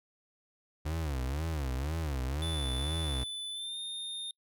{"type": "tone with vibrato", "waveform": "35% pulse", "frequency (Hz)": 72.1, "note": "D2", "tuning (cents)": -31, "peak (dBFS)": -30, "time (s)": [0.85, 3.24], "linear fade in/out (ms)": 10, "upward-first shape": "sine", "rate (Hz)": 2, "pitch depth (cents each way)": 230}
{"type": "tone with pitch glide", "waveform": "square", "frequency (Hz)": [3496, 3647], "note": ["A7", "A#7"], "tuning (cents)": [-12, -39], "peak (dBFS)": -37, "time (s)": [2.42, 4.31], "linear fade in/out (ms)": 2, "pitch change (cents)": 73, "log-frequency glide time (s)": [3.52, 3.78]}
{"effects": ["noise-tail reverb RT60 0.1 s tail -25 dB re dry"]}